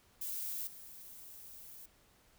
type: noise with level steps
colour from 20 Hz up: violet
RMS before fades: -40 / -52 dBFS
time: 0.21-1.86 s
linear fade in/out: 5 ms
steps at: 0.67 s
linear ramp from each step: 2 ms
effects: pink hiss -67 dBFS RMS until 2.38 s